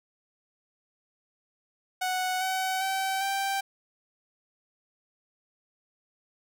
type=tone with pitch steps; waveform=sawtooth; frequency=740 / 754.2 / 768.8 / 783.5 Hz; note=F#5 / F#5 / G5 / G5; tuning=0 / +33 / -34 / -1 cents; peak=-23 dBFS; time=2.01-3.61 s; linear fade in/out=10 ms; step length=400 ms; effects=none